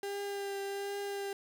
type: tone with vibrato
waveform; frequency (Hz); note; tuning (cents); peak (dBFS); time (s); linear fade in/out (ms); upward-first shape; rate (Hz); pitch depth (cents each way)
35% pulse; 399.1; G4; +31; -34; 0.03-1.33; 2; triangle; 1.3; 18
effects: none